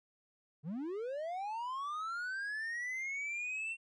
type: linear sweep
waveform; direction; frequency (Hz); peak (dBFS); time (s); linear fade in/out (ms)
triangle; up; 134.3 to 2727; -35; 0.63-3.77; 50
effects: resampled to 22050 Hz